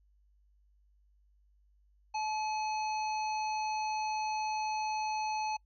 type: harmonic tone with a mistuned harmonic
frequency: 862 Hz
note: A5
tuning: 36 cents flat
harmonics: 1 / 3 / 5 / 7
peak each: -32 / -42 / -46 / -49 dBFS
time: 2.14-5.57 s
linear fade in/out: 10 ms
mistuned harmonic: 3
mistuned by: -28 cents
effects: noise-tail reverb RT60 0.1 s tail -26 dB re dry + added 50 Hz sine -64 dBFS peak until 5.65 s